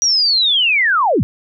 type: linear sweep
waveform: sine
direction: down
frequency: 5810 to 73 Hz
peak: -11 dBFS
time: 0.02-1.23 s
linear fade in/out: 0 ms
effects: none